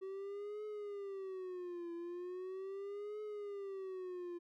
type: tone with vibrato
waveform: triangle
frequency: 380 Hz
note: F#4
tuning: 46 cents sharp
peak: -40 dBFS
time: 0.01-4.39 s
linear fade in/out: 20 ms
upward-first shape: triangle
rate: 0.39 Hz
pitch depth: 200 cents each way
effects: none